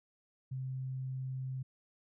sine tone, 130.81 Hz, C3, in tune, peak -36 dBFS, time 0.51-1.63 s, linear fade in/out 10 ms, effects none

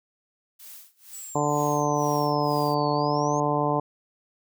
blue noise with tremolo, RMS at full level -43 dBFS, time 0.59-2.75 s, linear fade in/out 10 ms, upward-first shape sine, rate 2.1 Hz, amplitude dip 95%
sine exponential two-way sweep, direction down then up, 7902 to 4361 to 6570 Hz, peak -38 dBFS, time 1.13-3.4 s, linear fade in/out 2 ms, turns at 2.92 s
harmonic tone, 147.2 Hz, D3, 4 cents sharp, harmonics 1 / 2 / 3 / 4 / 5 / 6 / 7, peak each -29 / -29 / -29 / -29 / -29 / -29 / -29 dBFS, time 1.35-3.8 s, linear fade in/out 5 ms
effects none

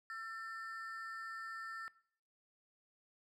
triangle ring-modulated tone, 1568 Hz, G6, in tune, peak -38 dBFS, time 0.1-1.88 s, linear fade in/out 0 ms, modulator 224 Hz, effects noise-tail reverb RT60 0.6 s tail -21 dB re dry

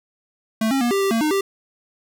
square tone with pitch steps, 221 / 271 / 239.6 / 394.5 / 391.4 / 227.2 / 305.7 / 392.8 Hz, A3 / C#4 / A#3 / G4 / G4 / A#3 / D#4 / G4, +8 / -39 / +48 / +11 / -3 / -44 / -30 / +4 cents, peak -18 dBFS, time 0.61-1.41 s, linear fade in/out 5 ms, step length 100 ms, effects none

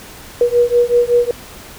sine beating tone pair, 478.8 / 484.1 Hz, A#4 / B4, +46 / -35 cents, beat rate 5.3 Hz, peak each -13 dBFS, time 0.41-1.31 s, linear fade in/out 2 ms, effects pink hiss -36 dBFS RMS until 1.78 s

